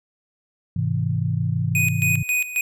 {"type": "chord", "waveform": "sine", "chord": "Ab augmented", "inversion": "none", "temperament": "just", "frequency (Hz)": [103.83, 129.78, 162.23], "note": ["Ab2", "C3", "E3"], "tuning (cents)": [0, -14, -27], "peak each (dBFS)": -24, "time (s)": [0.76, 2.23], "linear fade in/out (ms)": 5}
{"type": "tone with tremolo", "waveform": "square", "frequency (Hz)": 2489, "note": "D#7", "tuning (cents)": 0, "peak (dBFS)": -19, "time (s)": [1.75, 2.61], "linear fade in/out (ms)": 2, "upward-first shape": "square", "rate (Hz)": 3.7, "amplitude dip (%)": 75}
{"effects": []}